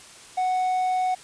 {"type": "tone", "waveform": "triangle", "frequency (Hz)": 740, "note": "F#5", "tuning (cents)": 0, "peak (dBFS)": -19, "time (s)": [0.37, 1.15], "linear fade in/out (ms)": 10, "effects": ["white hiss -46 dBFS RMS until 1.23 s", "resampled to 22050 Hz"]}